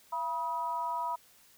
sine tone with amplitude modulation, 970 Hz, B5, 31 cents flat, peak -27 dBFS, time 0.12-1.16 s, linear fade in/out 10 ms, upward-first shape sine, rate 290 Hz, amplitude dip 80%, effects white hiss -61 dBFS RMS until 1.57 s

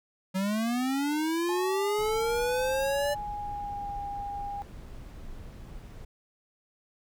square linear sweep, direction up, 185 to 587.3 Hz, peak -27 dBFS, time 0.34-3.15 s, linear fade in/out 20 ms
sine tone with pitch glide, 857 to 808.9 Hz, A5 to G#5, -46 to -46 cents, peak -33 dBFS, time 1.49-4.62 s, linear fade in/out 0 ms, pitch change -100 cents, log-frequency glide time 2.41-3.87 s
brown noise, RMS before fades -43 dBFS, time 1.98-6.05 s, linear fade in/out 5 ms
effects none

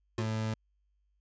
square tone with exponential decay, 357.5 Hz, F4, 41 cents sharp, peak -32 dBFS, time 0.18-0.33 s, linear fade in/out 2 ms, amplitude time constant 32 ms
30% pulse tone, 110 Hz, A2, in tune, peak -28 dBFS, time 0.18-0.54 s, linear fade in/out 5 ms
effects added 50 Hz sine -70 dBFS peak until 1.2 s + resampled to 16000 Hz

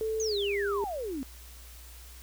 sine tone with pitch glide, 440 to 403.5 Hz, A4 to G#4, 0 to -50 cents, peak -28 dBFS, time 0.01-0.84 s, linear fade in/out 0 ms, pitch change -150 cents, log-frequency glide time 0.27-0.36 s
sine exponential sweep, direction down, 6645 to 250.3 Hz, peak -32 dBFS, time 0.2-1.23 s, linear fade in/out 0 ms
effects added 60 Hz sine -47 dBFS peak until 2.22 s + white hiss -52 dBFS RMS until 2.22 s

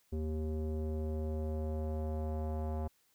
square tone with low-pass filter sweep, 77.78 Hz, D#2, in tune, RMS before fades -36 dBFS, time 0.12-2.88 s, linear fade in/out 10 ms, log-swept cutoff 380 to 760 Hz, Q 2.2, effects white hiss -72 dBFS RMS until 3.14 s

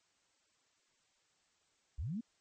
sine linear sweep, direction up, 48.69 to 246 Hz, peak -36 dBFS, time 1.98-2.21 s, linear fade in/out 10 ms, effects white hiss -75 dBFS RMS until 2.4 s + MP3 32 kbps

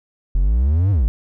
triangle exponential two-way sweep, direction up then down, 41.33 to 103.83 to 48.35 Hz, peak -11 dBFS, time 0.35-1.08 s, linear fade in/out 0 ms, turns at 0.91 s, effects none

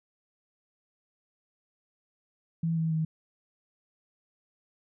sine tone with pitch steps, 164.81 / 161.79 / 158.83 Hz, E3 / E3 / D#3, 0 / -32 / +36 cents, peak -25 dBFS, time 2.63-3.05 s, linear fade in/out 5 ms, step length 140 ms, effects none

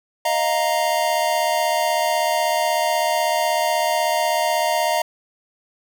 square chord, Eb suspended second, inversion none, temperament equal, 622.3 / 698.5 / 932.3 Hz, Eb5 / F5 / Bb5, 0 / 0 / 0 cents, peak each -23 dBFS, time 0.25-5.02 s, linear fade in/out 5 ms, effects none

